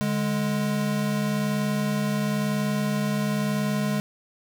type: tone pair together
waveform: square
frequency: 146.83 / 207.8 Hz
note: D3 / G#3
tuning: 0 / +1 cents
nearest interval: tritone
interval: 601 cents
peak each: -29 / -25 dBFS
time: 0.01-4 s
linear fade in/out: 0 ms
effects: none